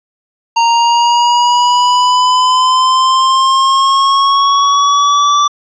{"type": "exponential sweep", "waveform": "square", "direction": "up", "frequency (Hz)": [926, 1167], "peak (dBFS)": -8, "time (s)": [0.56, 5.48], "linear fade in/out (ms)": 10, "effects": ["resampled to 16000 Hz", "8-bit"]}